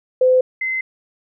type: tone pair in turn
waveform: sine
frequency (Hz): 511 / 2059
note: C5 / C7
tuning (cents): -41 / -28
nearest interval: 2 octaves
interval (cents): 2413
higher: second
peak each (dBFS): -10 / -19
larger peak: first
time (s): 0.21-0.41 / 0.61-0.81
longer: neither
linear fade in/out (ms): 5
effects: none